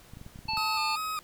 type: clicks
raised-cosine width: 5 ms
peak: -32 dBFS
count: 10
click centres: 0.136 / 0.171 / 0.214 / 0.264 / 0.359 / 0.39 / 0.455 / 0.487 / 0.535 / 0.577 s
type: harmonic tone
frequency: 880 Hz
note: A5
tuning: in tune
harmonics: 1 / 3 / 5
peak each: -31 / -34 / -32 dBFS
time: 0.48-0.96 s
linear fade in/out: 10 ms
type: tone with vibrato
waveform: 40% pulse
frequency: 1244.5 Hz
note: D#6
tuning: in tune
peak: -30 dBFS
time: 0.57-1.19 s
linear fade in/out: 0 ms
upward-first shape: square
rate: 2.5 Hz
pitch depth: 32 cents each way
effects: pink hiss -55 dBFS RMS until 1.23 s